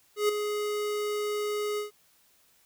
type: tone with ADSR envelope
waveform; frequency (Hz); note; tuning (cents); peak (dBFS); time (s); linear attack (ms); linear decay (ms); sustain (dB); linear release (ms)
square; 418; G#4; +11; -21; 0.16-1.91; 130; 6; -8; 130
effects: white hiss -64 dBFS RMS until 2.65 s